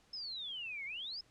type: exponential two-way sweep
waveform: sine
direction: down then up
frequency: 5274 to 2101 to 5274 Hz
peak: -40 dBFS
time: 0.13-1.21 s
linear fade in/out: 5 ms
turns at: 0.85 s
effects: pink hiss -68 dBFS RMS until 1.3 s + low-pass 8000 Hz 12 dB/octave